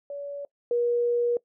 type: tone pair in turn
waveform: sine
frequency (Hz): 569 / 478.5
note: C#5 / A#4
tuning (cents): +45 / +45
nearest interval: minor third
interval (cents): 300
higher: first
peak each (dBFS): -32 / -21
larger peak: second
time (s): 0.1-0.45 / 0.71-1.37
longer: second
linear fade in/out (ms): 2
effects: noise-tail reverb RT60 0.1 s tail -21 dB re dry